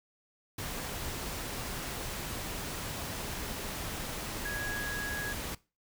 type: tone in noise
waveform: sine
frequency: 1661.2 Hz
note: G#6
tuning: in tune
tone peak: -35 dBFS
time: 4.45-5.33 s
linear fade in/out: 5 ms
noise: pink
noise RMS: -38 dBFS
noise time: 0.58-5.55 s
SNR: 0 dB
effects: noise-tail reverb RT60 0.3 s tail -21 dB re dry